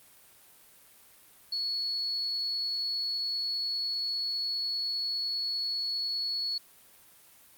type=tone; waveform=sine; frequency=4385 Hz; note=C#8; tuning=20 cents flat; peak=-29 dBFS; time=1.52-6.58 s; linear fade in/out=5 ms; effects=white hiss -57 dBFS RMS until 7.57 s + Opus 32 kbps